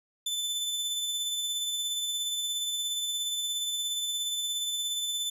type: tone with tremolo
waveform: sawtooth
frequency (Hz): 3520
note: A7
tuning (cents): 0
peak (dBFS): -25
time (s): 0.26-5.3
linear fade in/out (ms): 5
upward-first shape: sine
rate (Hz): 17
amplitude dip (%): 30
effects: resampled to 32000 Hz + 11-bit